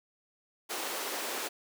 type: high-pass noise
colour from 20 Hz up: pink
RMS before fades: -36 dBFS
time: 0.69-1.49 s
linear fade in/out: 20 ms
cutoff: 340 Hz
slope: 24 dB/octave
effects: none